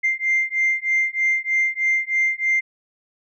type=beating tone pair; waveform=sine; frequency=2093 / 2096.2 Hz; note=C7 / C7; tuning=0 / +3 cents; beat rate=3.2 Hz; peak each=-20 dBFS; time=0.03-2.61 s; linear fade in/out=20 ms; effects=tanh soft clip ceiling -12 dBFS